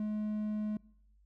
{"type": "tone", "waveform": "triangle", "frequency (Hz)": 212.3, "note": "G#3", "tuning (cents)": 38, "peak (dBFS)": -30, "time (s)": [0, 0.77], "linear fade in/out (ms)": 2, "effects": ["noise-tail reverb RT60 0.8 s tail -24 dB re dry", "added 50 Hz sine -62 dBFS peak until 1.25 s"]}